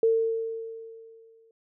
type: tone with exponential decay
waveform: sine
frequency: 451.7 Hz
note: A4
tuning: 45 cents sharp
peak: -17 dBFS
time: 0.03-1.51 s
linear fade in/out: 2 ms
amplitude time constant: 320 ms
effects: none